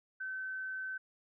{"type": "tone", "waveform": "sine", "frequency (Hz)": 1531, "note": "G6", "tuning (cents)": -41, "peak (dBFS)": -37, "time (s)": [0.2, 0.98], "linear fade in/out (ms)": 10, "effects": []}